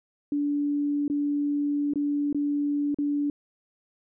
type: tone with dropouts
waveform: sine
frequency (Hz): 289.5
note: D4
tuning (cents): -25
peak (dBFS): -23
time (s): 0.32-3.3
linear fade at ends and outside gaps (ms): 2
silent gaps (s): 1.08-1.099 / 1.936-1.957 / 2.328-2.346 / 2.945-2.986
effects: none